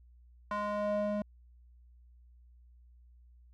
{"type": "tone with band-pass filter sweep", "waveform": "square", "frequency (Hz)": 207.5, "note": "G#3", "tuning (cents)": -1, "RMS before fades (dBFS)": -33, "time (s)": [0.51, 1.22], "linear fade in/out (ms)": 2, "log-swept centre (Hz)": [1100, 430], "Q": 2.5, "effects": ["added 60 Hz sine -56 dBFS peak until 3.53 s"]}